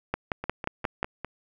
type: two click trains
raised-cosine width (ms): 0.5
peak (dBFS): -11 / -18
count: 6 / 5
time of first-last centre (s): 0.14-1.03 / 0.44-1.246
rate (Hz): 5.62 / 4.96
effects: none